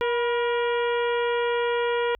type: harmonic tone with a mistuned harmonic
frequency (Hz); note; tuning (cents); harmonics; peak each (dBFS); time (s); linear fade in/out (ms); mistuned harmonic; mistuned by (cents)
474.4; A#4; +30; 1 / 2 / 3 / 4 / 5 / 6 / 7; -23 / -29 / -33 / -35 / -37 / -39 / -40; 0.01-2.15; 0; 2; +45
effects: added 50 Hz sine -55 dBFS peak until 2.19 s